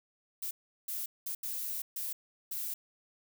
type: noise bursts at uneven times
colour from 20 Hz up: violet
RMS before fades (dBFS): -37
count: 6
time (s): 0.42-0.51 / 0.88-1.06 / 1.26-1.35 / 1.43-1.82 / 1.96-2.13 / 2.51-2.74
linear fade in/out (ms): 5
effects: none